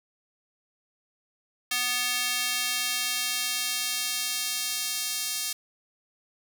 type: tone with high-pass filter sweep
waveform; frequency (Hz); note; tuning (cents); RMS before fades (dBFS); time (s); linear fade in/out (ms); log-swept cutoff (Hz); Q
square; 246.9; B3; 0; -29; 1.71-5.53; 5; 2300 to 4700; 0.84
effects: none